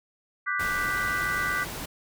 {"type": "chord", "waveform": "sine", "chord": "G major seventh", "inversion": "second", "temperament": "equal", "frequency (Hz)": [1174.7, 1480, 1568, 1975.5], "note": ["D6", "F#6", "G6", "B6"], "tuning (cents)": [0, 0, 0, 0], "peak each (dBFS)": [-31, -30, -33, -30], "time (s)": [0.46, 1.65], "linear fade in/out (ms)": 20}
{"type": "noise", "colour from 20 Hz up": "pink", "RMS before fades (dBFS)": -36, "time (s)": [0.59, 1.86], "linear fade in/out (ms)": 10}
{"effects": []}